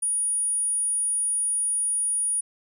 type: tone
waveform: sine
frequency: 9600 Hz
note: D9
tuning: 37 cents sharp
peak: -22 dBFS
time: 0.02-2.41 s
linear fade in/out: 10 ms
effects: none